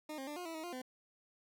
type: tone with pitch steps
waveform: 20% pulse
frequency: 306.1 / 267.4 / 296.1 / 356.7 / 327.5 / 316.5 / 350.6 / 255.1 Hz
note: D#4 / C4 / D4 / F4 / E4 / D#4 / F4 / C4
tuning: -28 / +38 / +14 / +37 / -11 / +30 / +7 / -44 cents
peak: -37 dBFS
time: 0.09-0.818 s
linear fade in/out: 5 ms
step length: 91 ms
effects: none